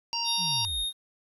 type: harmonic tone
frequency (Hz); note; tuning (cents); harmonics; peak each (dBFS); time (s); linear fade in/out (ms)
932.3; A#5; 0; 1 / 3 / 5 / 6; -34 / -35 / -32 / -32; 0.13-0.65; 0
type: tone with tremolo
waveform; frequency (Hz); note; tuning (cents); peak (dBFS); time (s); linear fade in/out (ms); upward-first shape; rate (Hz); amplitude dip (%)
square; 3700; A#7; -14; -28; 0.24-0.93; 50; sine; 3.9; 25
type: linear sweep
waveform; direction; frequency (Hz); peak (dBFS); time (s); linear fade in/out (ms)
sine; down; 196 to 30.24; -36; 0.37-0.86; 50
effects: resampled to 32000 Hz + 10-bit